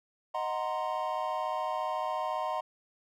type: chord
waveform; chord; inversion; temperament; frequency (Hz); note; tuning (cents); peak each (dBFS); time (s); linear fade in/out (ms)
triangle; C half-diminished seventh; first; equal; 622.3 / 740 / 932.3 / 1046.5; Eb5 / Gb5 / Bb5 / C6; 0 / 0 / 0 / 0; -34; 0.34-2.61; 10
effects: none